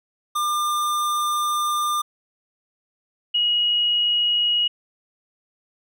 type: tone pair in turn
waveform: square / sine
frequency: 1199 / 2897 Hz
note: D6 / F#7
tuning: +36 / -37 cents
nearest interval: octave + minor third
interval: 1527 cents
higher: second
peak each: -21 / -17 dBFS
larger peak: second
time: 0.35-2.02 / 3.34-4.68 s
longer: first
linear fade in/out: 10 ms
effects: none